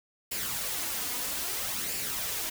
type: noise with flanger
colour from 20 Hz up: white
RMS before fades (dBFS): -33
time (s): 0.31-2.5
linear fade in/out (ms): 10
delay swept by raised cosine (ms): 0.4 to 4.1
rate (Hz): 0.61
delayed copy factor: +0.5
effects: none